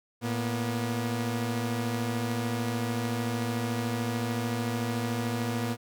sawtooth tone pair together, 113.78 / 241.1 Hz, A#2 / B3, -42 / -41 cents, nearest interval octave + minor second, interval 1301 cents, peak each -27 dBFS, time 0.21-5.77 s, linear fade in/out 50 ms, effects none

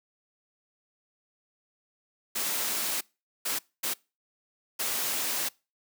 white noise bursts at uneven times, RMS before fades -30 dBFS, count 4, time 2.35-3.01 / 3.45-3.59 / 3.83-3.94 / 4.79-5.49 s, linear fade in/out 10 ms, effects noise-tail reverb RT60 0.3 s tail -25 dB re dry + high-pass 200 Hz 12 dB/octave

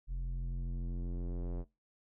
square tone with low-pass filter sweep, 43.65 Hz, F1, in tune, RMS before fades -37 dBFS, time 0.07-1.65 s, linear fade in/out 50 ms, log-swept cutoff 90 to 600 Hz, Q 1.1, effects noise-tail reverb RT60 0.2 s tail -19 dB re dry

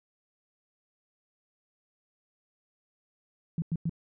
sine tone bursts, 165 Hz, E3, 2 cents sharp, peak -26 dBFS, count 3, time 3.58-3.895 s, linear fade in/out 2 ms, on 41 ms, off 96 ms, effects none

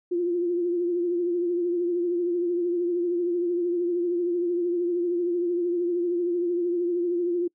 sine tone with vibrato, 349.2 Hz, F4, in tune, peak -22 dBFS, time 0.11-7.48 s, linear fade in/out 10 ms, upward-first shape triangle, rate 13 Hz, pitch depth 54 cents each way, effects noise-tail reverb RT60 0.1 s tail -25 dB re dry

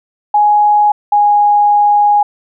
sine tone pair in turn, 834 / 826.3 Hz, G#5 / G#5, +7 / -9 cents, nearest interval unison, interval 16 cents, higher first, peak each -6 dBFS, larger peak neither, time 0.34-0.92 / 1.12-2.23 s, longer second, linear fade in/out 5 ms, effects none

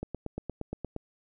click train, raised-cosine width 2 ms, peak -21 dBFS, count 9, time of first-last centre 0.03-0.963 s, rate 8.57 Hz, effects none

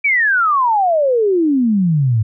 sine exponential sweep, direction down, 2349 to 103.83 Hz, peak -11 dBFS, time 0.04-2.23 s, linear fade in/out 10 ms, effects none

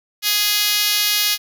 5% pulse tone with high-pass filter, 415.3 Hz, G#4, in tune, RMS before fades -18 dBFS, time 0.22-1.38 s, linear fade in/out 50 ms, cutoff 2900 Hz, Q 0.6, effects none

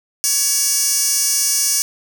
15% pulse tone with high-pass filter, 564 Hz, C#5, 30 cents sharp, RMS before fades -17 dBFS, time 0.24-1.82 s, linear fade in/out 0 ms, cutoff 6800 Hz, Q 2.2, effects none

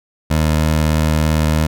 20% pulse tone with vibrato, 77.78 Hz, D#2, in tune, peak -8 dBFS, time 0.3-1.67 s, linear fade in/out 10 ms, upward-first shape triangle, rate 3.2 Hz, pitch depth 10 cents each way, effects none

